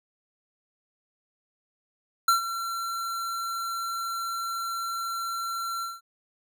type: tone with ADSR envelope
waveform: square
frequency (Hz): 1359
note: F6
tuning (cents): -48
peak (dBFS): -17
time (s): 2.28-6.01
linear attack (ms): 4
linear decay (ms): 120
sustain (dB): -13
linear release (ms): 190
effects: none